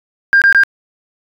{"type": "tone bursts", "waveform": "sine", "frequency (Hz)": 1600, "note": "G6", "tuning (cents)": 35, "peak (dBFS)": -4, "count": 3, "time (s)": [0.33, 0.635], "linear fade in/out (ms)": 0, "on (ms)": 87, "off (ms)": 22, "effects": ["tanh soft clip ceiling -2 dBFS"]}